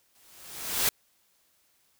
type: noise with exponential growth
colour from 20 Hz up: white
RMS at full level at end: -23 dBFS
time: 0.15-0.89 s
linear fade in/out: 2 ms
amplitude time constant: 160 ms
effects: white hiss -68 dBFS RMS until 1.99 s